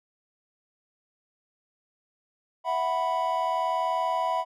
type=chord; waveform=triangle; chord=E suspended second; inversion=none; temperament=equal; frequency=659.3 / 740 / 987.8 Hz; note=E5 / F#5 / B5; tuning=0 / 0 / 0 cents; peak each=-28 / -28 / -25 dBFS; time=2.64-4.45 s; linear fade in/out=50 ms; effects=none